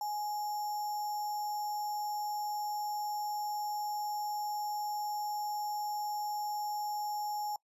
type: tone with sample-and-hold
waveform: sine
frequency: 838 Hz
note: G#5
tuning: 15 cents sharp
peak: -33 dBFS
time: 0.01-7.56 s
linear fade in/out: 2 ms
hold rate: 6300 Hz
effects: noise-tail reverb RT60 0.1 s tail -23 dB re dry + resampled to 32000 Hz